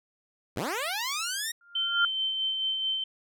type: linear sweep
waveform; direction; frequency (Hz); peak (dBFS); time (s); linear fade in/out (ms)
10% pulse; up; 66.9 to 1894; -21; 0.56-1.52; 10
type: tone with exponential growth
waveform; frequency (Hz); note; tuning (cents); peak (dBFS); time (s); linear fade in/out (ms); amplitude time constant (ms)
sine; 1400; F6; +4; -19; 1.61-2.05; 2; 94
type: tone with tremolo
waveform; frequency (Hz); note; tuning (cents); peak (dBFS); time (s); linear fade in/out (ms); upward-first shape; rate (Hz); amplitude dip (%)
sine; 3095; G7; -23; -25; 1.75-3.04; 5; sine; 4.6; 35
effects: none